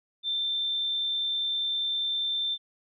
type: tone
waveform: sine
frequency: 3565 Hz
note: A7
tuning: 22 cents sharp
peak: -26 dBFS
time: 0.23-2.58 s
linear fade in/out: 50 ms
effects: none